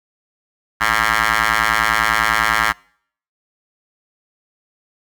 10% pulse ring-modulated tone, 110 Hz, A2, in tune, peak -3 dBFS, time 0.8-2.73 s, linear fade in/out 20 ms, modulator 1490 Hz, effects noise-tail reverb RT60 0.6 s tail -26 dB re dry

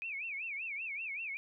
sine tone with vibrato, 2432 Hz, D#7, 40 cents flat, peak -37 dBFS, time 0.02-1.37 s, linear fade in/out 0 ms, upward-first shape sine, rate 5.2 Hz, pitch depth 200 cents each way, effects none

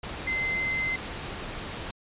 sine tone in noise, 2066 Hz, C7, 22 cents flat, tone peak -26 dBFS, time 0.27-0.96 s, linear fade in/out 5 ms, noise pink, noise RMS -36 dBFS, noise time 0.03-1.91 s, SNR +7 dB, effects resampled to 8000 Hz

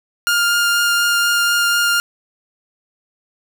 sawtooth tone with vibrato, 1407 Hz, F6, 12 cents sharp, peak -10 dBFS, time 0.27-2 s, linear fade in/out 0 ms, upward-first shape triangle, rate 4.1 Hz, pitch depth 9 cents each way, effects 8-bit

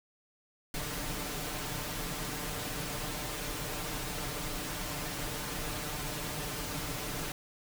pink noise with comb filter, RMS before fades -37 dBFS, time 0.74-7.32 s, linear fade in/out 2 ms, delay 6.7 ms, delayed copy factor +0.65, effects none

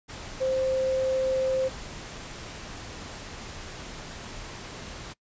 sine tone in noise, 524 Hz, C5, 2 cents sharp, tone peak -23 dBFS, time 0.4-1.69 s, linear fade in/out 20 ms, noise pink, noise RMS -40 dBFS, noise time 0.08-5.14 s, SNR +14 dB, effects noise-tail reverb RT60 0.1 s tail -22 dB re dry + resampled to 16000 Hz

